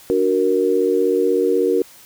sine chord, D augmented, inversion none, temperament equal, 293.7 / 370 / 466.2 Hz, D4 / F#4 / A#4, 0 / 0 / 0 cents, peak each -22 / -18 / -17 dBFS, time 0.1-1.82 s, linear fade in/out 0 ms, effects white hiss -45 dBFS RMS until 2.05 s

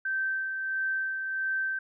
sine tone with tremolo, 1554 Hz, G6, 16 cents flat, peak -26 dBFS, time 0.05-1.79 s, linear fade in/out 5 ms, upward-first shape sine, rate 1.5 Hz, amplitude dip 40%, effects none

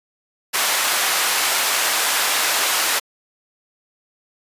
pink high-pass noise, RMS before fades -19 dBFS, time 0.53-3 s, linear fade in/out 20 ms, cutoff 900 Hz, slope 12 dB/octave, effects resampled to 32000 Hz

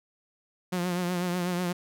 sawtooth tone with vibrato, 178.1 Hz, F3, 34 cents sharp, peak -23 dBFS, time 0.72-1.73 s, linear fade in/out 10 ms, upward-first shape triangle, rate 8.1 Hz, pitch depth 56 cents each way, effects none

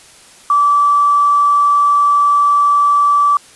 sine tone with quantisation, 1158 Hz, D6, 25 cents flat, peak -8 dBFS, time 0.5-3.37 s, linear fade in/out 2 ms, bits 6, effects white hiss -42 dBFS RMS until 3.55 s + resampled to 24000 Hz

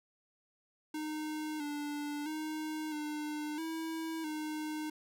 square tone with pitch steps, 307.5 / 292.8 / 310.3 / 300.9 / 323.9 / 307.1 Hz, D#4 / D4 / D#4 / D4 / E4 / D#4, -20 / -5 / -5 / +42 / -30 / -23 cents, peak -37 dBFS, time 0.94-4.9 s, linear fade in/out 5 ms, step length 660 ms, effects none

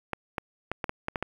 clicks, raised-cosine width 0.5 ms, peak -14 dBFS, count 8, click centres 0.133 / 0.382 / 0.716 / 0.842 / 0.894 / 1.084 / 1.158 / 1.226 s, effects 8-bit

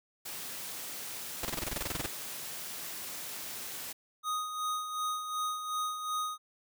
white high-pass noise, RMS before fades -41 dBFS, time 0.25-3.93 s, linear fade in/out 10 ms, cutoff 100 Hz, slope 12 dB/octave
pink noise bursts, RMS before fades -34 dBFS, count 14, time 1.43-2.062 s, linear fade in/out 2 ms, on 21 ms, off 26 ms
square tone with tremolo, 1245 Hz, D#6, 1 cent sharp, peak -31 dBFS, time 4.23-6.38 s, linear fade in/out 50 ms, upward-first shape sine, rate 2.7 Hz, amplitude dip 55%
effects none

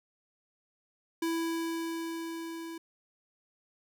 square tone with level ramp, 330.5 Hz, E4, 5 cents sharp, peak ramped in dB -29 to -40 dBFS, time 1.22-2.78 s, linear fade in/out 5 ms, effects none

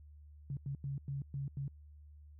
sine tone bursts at uneven times, 138.59 Hz, C#3, in tune, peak -36 dBFS, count 6, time 0.5-0.57 / 0.66-0.75 / 0.84-0.98 / 1.08-1.22 / 1.34-1.48 / 1.57-1.68 s, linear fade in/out 2 ms, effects added 74 Hz sine -53 dBFS peak until 2.39 s

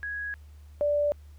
sine tone pair in turn, 1661.2 / 585.3 Hz, G#6 / D5, 0 / -6 cents, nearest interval octave + tritone, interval 1806 cents, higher first, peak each -31 / -22 dBFS, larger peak second, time 0.03-0.34 / 0.81-1.12 s, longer neither, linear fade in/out 0 ms, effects added 74 Hz sine -46 dBFS peak until 1.38 s + pink hiss -65 dBFS RMS until 1.38 s

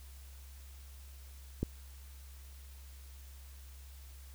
click, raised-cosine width 3 ms, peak -19 dBFS, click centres 1.63 s, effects added 67 Hz sine -49 dBFS peak until 4.34 s + white hiss -60 dBFS RMS until 4.34 s

